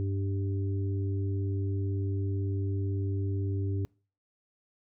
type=harmonic tone; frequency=98 Hz; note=G2; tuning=in tune; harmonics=1 / 3 / 4; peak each=-28 / -38 / -40 dBFS; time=0-3.85 s; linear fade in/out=0 ms; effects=noise-tail reverb RT60 0.4 s tail -26 dB re dry